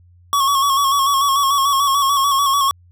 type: tone with vibrato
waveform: square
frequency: 1108.7 Hz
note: C#6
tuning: in tune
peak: -14 dBFS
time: 0.33-2.71 s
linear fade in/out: 0 ms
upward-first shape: square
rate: 6.8 Hz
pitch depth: 40 cents each way
effects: added 88 Hz sine -46 dBFS peak until 2.91 s